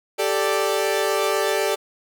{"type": "chord", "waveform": "sawtooth", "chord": "G suspended second", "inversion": "none", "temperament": "equal", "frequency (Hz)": [392, 440, 587.3], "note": ["G4", "A4", "D5"], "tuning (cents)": [0, 0, 0], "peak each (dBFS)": -20, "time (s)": [0.18, 1.76], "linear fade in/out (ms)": 20, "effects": []}